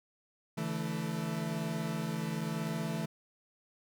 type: chord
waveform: 40% pulse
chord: D suspended second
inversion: none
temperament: equal with one note detuned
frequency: 143.81 / 164.81 / 220 Hz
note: D3 / E3 / A3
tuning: -36 / 0 / 0 cents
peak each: -40 / -35 / -37 dBFS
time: 0.57-3.06 s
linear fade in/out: 10 ms
effects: none